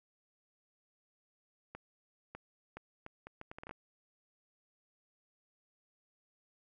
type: accelerating click train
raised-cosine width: 0.5 ms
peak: -30 dBFS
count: 12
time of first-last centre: 1.75-3.71 s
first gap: 600 ms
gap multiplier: 0.7
effects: none